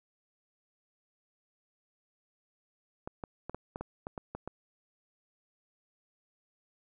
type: clicks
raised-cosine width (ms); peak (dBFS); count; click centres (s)
1; -24; 10; 3.075 / 3.238 / 3.496 / 3.546 / 3.759 / 3.81 / 4.069 / 4.178 / 4.35 / 4.476
effects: none